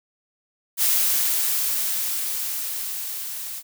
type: noise with level ramp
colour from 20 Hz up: blue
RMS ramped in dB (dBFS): -19 to -33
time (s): 0.77-3.63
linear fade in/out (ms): 50
effects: none